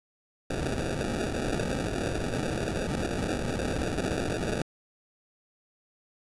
blue noise with sample-and-hold, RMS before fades -30 dBFS, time 0.5-4.62 s, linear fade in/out 2 ms, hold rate 1050 Hz, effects resampled to 24000 Hz

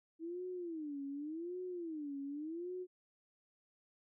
sine tone with vibrato, 318.9 Hz, D#4, 43 cents sharp, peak -40 dBFS, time 0.19-2.87 s, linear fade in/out 50 ms, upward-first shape sine, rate 0.87 Hz, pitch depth 240 cents each way, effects none

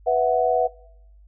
sine chord, B suspended fourth, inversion none, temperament equal, 493.9 / 659.3 / 740 Hz, B4 / E5 / F#5, 0 / 0 / 0 cents, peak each -21 dBFS, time 0.06-0.68 s, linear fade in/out 20 ms, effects noise-tail reverb RT60 0.8 s tail -23 dB re dry + added 50 Hz sine -47 dBFS peak until 1.27 s

